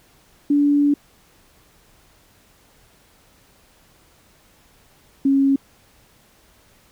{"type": "tone pair in turn", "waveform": "sine", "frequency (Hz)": [288.5, 274], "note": ["D4", "C#4"], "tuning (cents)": [-31, -20], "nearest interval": "minor second", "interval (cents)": 89, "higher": "first", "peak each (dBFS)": -13, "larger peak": "neither", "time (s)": [[0.5, 0.94], [5.25, 5.56]], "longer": "first", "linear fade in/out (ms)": 5, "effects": ["pink hiss -55 dBFS RMS until 6.91 s"]}